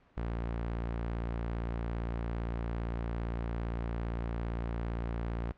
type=tone; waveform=sawtooth; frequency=57.6 Hz; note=A#1; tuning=20 cents flat; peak=-29 dBFS; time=0.17-5.52 s; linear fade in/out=0 ms; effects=pink hiss -64 dBFS RMS until 5.57 s + low-pass 2000 Hz 12 dB/octave